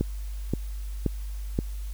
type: click train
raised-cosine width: 3 ms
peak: -11 dBFS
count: 4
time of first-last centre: 0.01-1.589 s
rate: 1.9 Hz
effects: added 50 Hz sine -31 dBFS peak until 1.93 s + white hiss -52 dBFS RMS until 1.93 s